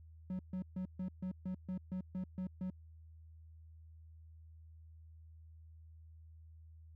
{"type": "tone bursts", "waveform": "triangle", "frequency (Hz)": 185, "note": "F#3", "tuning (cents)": 0, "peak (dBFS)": -35, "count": 11, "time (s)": [0.3, 2.701], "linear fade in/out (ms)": 2, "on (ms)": 91, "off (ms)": 140, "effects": ["added 80 Hz sine -54 dBFS peak until 6.95 s"]}